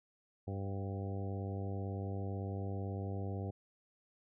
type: harmonic tone with a mistuned harmonic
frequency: 98 Hz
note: G2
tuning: in tune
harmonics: 1 / 2 / 3 / 4 / 5 / 6 / 7 / 8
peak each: -38 / -45 / -48 / -48 / -49 / -54 / -52 / -54 dBFS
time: 0.47-3.51 s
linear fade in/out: 10 ms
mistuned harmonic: 7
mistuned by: +18 cents
effects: none